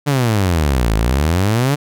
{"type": "exponential two-way sweep", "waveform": "sawtooth", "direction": "down then up", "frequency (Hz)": [149.8, 51.91, 149.8], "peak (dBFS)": -9, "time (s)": [0.06, 1.76], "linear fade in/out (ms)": 20, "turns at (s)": 0.95, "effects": []}